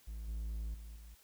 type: tone with level steps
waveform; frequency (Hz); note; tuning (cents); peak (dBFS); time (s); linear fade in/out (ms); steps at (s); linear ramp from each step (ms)
triangle; 55; A1; 0; -39 / -35 / -44 / -48; 0.07-1.15; 10; 0.28 / 0.74 / 0.96; 5
effects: white hiss -65 dBFS RMS until 1.23 s